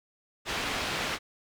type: low-pass noise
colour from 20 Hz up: white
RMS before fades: -32 dBFS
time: 0.45-1.19 s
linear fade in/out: 50 ms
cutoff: 3100 Hz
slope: 12 dB/octave
effects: none